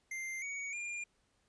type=tone with pitch steps; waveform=square; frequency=2093 / 2243 / 2404 Hz; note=C7 / C#7 / D7; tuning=0 / +20 / +40 cents; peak=-39 dBFS; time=0.11-1.04 s; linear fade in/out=5 ms; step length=310 ms; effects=pink hiss -75 dBFS RMS until 1.48 s + resampled to 22050 Hz